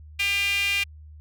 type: tone with high-pass filter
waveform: sawtooth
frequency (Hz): 400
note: G4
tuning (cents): +35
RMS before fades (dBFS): -24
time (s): 0.19-0.84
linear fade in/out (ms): 10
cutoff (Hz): 2500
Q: 8.1
effects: added 76 Hz sine -42 dBFS peak until 1.2 s